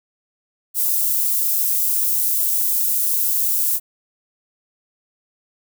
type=high-pass noise; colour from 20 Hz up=white; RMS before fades=-19 dBFS; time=0.74-3.8 s; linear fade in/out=50 ms; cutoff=12000 Hz; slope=12 dB/octave; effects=none